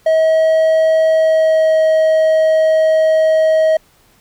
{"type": "tone with pitch glide", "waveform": "triangle", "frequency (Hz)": [639, 633.9], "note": ["D#5", "D#5"], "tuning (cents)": [46, 32], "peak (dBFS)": -7, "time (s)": [0.06, 3.77], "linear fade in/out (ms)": 5, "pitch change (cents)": -14, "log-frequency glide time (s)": [1.11, 1.81], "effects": ["pink hiss -52 dBFS RMS until 4.2 s"]}